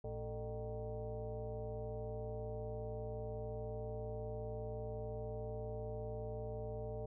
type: tone with frequency modulation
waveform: sine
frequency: 277.2 Hz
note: C#4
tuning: in tune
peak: -40 dBFS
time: 0.04-7.06 s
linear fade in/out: 5 ms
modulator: 165 Hz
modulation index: 2.3
effects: none